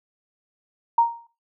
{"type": "tone with exponential decay", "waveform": "sine", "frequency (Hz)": 932.3, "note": "A#5", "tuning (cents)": 0, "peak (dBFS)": -11, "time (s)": [0.98, 1.27], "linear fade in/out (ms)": 5, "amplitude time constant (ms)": 61, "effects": ["noise-tail reverb RT60 0.3 s tail -17 dB re dry"]}